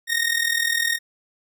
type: tone with amplitude modulation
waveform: sawtooth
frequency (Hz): 1854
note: A#6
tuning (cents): -10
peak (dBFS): -13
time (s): 0.07-0.99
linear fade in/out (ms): 50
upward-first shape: sine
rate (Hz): 39.9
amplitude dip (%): 75
effects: none